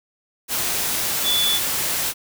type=tone in noise; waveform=sine; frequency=3457 Hz; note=A7; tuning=31 cents flat; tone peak=-18 dBFS; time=1.23-1.6 s; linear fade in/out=50 ms; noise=white; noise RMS=-23 dBFS; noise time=0.48-2.14 s; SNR=+2 dB; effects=none